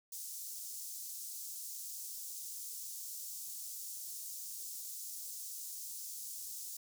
pink high-pass noise, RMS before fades -45 dBFS, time 0.12-6.77 s, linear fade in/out 5 ms, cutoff 5900 Hz, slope 24 dB/octave, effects none

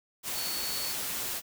sine tone in noise, 4436 Hz, C#8, in tune, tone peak -36 dBFS, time 0.33-0.95 s, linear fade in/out 50 ms, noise white, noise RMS -34 dBFS, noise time 0.23-1.42 s, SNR -5 dB, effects none

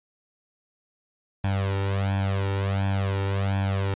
sawtooth tone with flanger, 98 Hz, G2, in tune, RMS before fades -25 dBFS, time 1.44-3.94 s, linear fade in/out 0 ms, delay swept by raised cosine 1.2 to 2.2 ms, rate 1.4 Hz, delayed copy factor +1, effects resampled to 8000 Hz

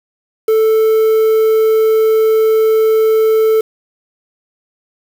triangle tone with quantisation, 440 Hz, A4, in tune, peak -6 dBFS, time 0.48-3.61 s, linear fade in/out 5 ms, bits 5, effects none

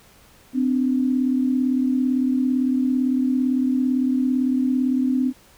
sine tone pair together, 255.7 / 293.5 Hz, C4 / D4, -40 / -1 cents, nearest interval major second, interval 239 cents, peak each -18 / -25 dBFS, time 0.53-5.33 s, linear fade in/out 50 ms, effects pink hiss -52 dBFS RMS until 5.57 s

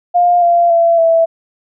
sine tone with pitch steps, 705 / 689.7 / 674.7 / 660.1 Hz, F5 / F5 / E5 / E5, +16 / -22 / +40 / +2 cents, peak -7 dBFS, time 0.14-1.26 s, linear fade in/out 20 ms, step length 280 ms, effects none

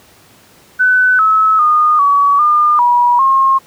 sine tone with pitch steps, 1504 / 1294 / 1225 / 1134 / 1207 / 967 / 1074 Hz, F#6 / E6 / D#6 / C#6 / D6 / B5 / C6, +28 / -32 / -27 / +39 / +47 / -37 / +45 cents, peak -7 dBFS, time 0.79-3.59 s, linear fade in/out 20 ms, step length 400 ms, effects pink hiss -45 dBFS RMS until 3.66 s + high-pass 100 Hz 12 dB/octave

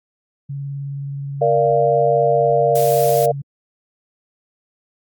sine tone with vibrato, 139.9 Hz, C#3, 16 cents sharp, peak -24 dBFS, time 0.49-3.42 s, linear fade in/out 10 ms, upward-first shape sine, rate 19 Hz, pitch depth 16 cents each way
sine chord, Bb major, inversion none, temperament equal with one note detuned, 466.2 / 587.3 / 691.2 Hz, Bb4 / D5 / F5, 0 / 0 / -18 cents, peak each -17 dBFS, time 1.41-3.32 s, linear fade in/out 10 ms
blue noise, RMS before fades -27 dBFS, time 2.75-3.26 s, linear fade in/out 5 ms
effects Opus 48 kbps

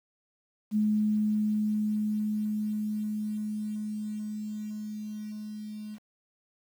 sine tone with level ramp, 212.4 Hz, G#3, 39 cents sharp, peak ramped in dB -22 to -37 dBFS, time 0.71-5.99 s, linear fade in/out 50 ms, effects 9-bit

